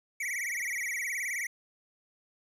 square tone with vibrato, 2093 Hz, C7, in tune, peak -32 dBFS, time 0.2-1.47 s, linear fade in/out 5 ms, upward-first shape sine, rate 19 Hz, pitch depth 180 cents each way, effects resampled to 32000 Hz + 10-bit

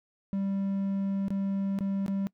triangle tone with dropouts, 196 Hz, G3, in tune, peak -25 dBFS, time 0.33-2.27 s, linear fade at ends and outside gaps 0 ms, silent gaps 1.282-1.305 / 1.788-1.807 / 2.063-2.081 s, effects noise-tail reverb RT60 0.1 s tail -23 dB re dry

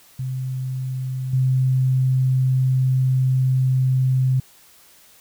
sine tone with level steps, 130 Hz, C3, 11 cents flat, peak -23 / -15 dBFS, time 0.19-4.4 s, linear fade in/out 5 ms, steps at 1.33 s, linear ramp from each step 5 ms, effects white hiss -51 dBFS RMS until 5.2 s

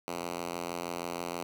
5% pulse tone with high-pass filter, 86.3 Hz, F2, 20 cents flat, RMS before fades -37 dBFS, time 0.08-1.43 s, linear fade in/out 0 ms, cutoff 200 Hz, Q 0.69, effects none

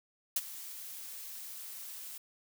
blue noise with ADSR envelope, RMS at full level -28 dBFS, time 0.36-2.18 s, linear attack 5 ms, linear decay 35 ms, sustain -17 dB, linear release 4 ms, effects none

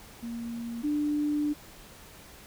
sine tone pair in turn, 233.5 / 296 Hz, A#3 / D4, +3 / +14 cents, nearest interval major third, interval 411 cents, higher second, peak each -33 / -25 dBFS, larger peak second, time 0.22-0.83 / 0.83-1.54 s, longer second, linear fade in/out 20 ms, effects pink hiss -50 dBFS RMS until 2.46 s

